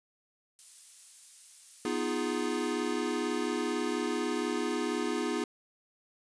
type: noise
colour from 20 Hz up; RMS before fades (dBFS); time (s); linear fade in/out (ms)
violet; -46; 0.59-2.73; 0
type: chord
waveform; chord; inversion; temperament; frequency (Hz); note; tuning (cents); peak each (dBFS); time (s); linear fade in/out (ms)
square; F half-diminished seventh; second; equal; 246.9 / 311.1 / 349.2 / 415.3; Cb4 / Eb4 / F4 / Ab4; 0 / 0 / 0 / 0; -36; 1.85-5.44; 2
effects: resampled to 22050 Hz